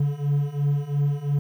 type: beating tone pair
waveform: triangle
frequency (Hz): 141.9 / 144.8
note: C#3 / D3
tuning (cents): +41 / -24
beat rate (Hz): 2.9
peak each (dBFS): -23 / -21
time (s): 0-1.39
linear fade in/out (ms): 5
effects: 9-bit